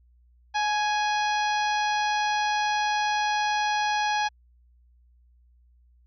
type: harmonic tone with a mistuned harmonic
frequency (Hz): 830.6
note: G#5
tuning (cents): 0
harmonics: 1 / 2 / 3 / 4 / 5 / 6 / 7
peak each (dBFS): -24 / -30 / -34 / -36 / -38 / -40 / -41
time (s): 0.54-4.29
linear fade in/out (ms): 20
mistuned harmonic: 1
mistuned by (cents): +25
effects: added 60 Hz sine -56 dBFS peak until 6.06 s